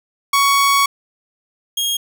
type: tone pair in turn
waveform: sawtooth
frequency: 1117 / 3259 Hz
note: C#6 / G#7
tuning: +13 / -33 cents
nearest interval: octave + perfect fifth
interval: 1854 cents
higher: second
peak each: -8 / -14 dBFS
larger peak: first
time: 0.33-0.86 / 1.77-1.97 s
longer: first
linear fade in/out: 5 ms
effects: none